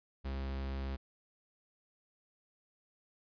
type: tone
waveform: 45% pulse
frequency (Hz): 67.2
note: C2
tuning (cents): +47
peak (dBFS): -36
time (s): 0.24-0.97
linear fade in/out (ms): 20
effects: resampled to 11025 Hz

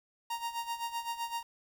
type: tone with tremolo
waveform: 45% pulse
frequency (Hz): 932.3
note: A#5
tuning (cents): 0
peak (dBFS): -32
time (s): 0.3-1.43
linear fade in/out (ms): 5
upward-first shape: sine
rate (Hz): 7.8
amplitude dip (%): 75
effects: 10-bit

